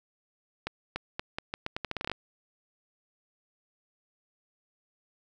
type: accelerating click train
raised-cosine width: 0.3 ms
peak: -16 dBFS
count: 15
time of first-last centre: 0.67-2.116 s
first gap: 290 ms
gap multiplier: 0.81
effects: none